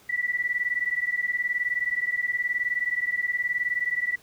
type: beating tone pair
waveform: sine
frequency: 1950 / 1969 Hz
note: B6 / B6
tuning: -23 / -6 cents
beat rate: 19 Hz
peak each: -27 / -27 dBFS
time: 0.09-4.16 s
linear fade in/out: 10 ms
effects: pink hiss -55 dBFS RMS until 4.22 s + high-pass 60 Hz 12 dB/octave